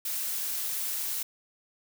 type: noise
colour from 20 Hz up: blue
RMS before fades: -32 dBFS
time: 0.05-1.23 s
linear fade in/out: 5 ms
effects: none